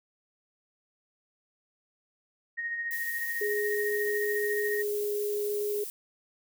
sine tone with tremolo, 1864.7 Hz, A#6, in tune, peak -29 dBFS, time 2.57-4.83 s, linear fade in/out 20 ms, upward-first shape sine, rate 14 Hz, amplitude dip 40%
violet noise, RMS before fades -39 dBFS, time 2.91-5.9 s, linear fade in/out 0 ms
sine tone, 415.3 Hz, G#4, in tune, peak -28 dBFS, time 3.41-5.84 s, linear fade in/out 5 ms
effects none

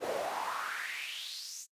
brown noise with high-pass filter sweep, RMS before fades -38 dBFS, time 0-1.67 s, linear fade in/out 50 ms, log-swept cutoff 450 to 7100 Hz, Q 4.5, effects noise-tail reverb RT60 0.1 s tail -23 dB re dry + resampled to 32000 Hz

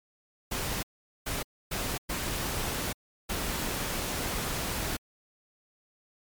pink noise bursts at uneven times, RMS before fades -32 dBFS, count 5, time 0.51-0.83 / 1.26-1.43 / 1.71-1.98 / 2.09-2.93 / 3.29-4.97 s, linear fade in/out 10 ms, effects MP3 96 kbps

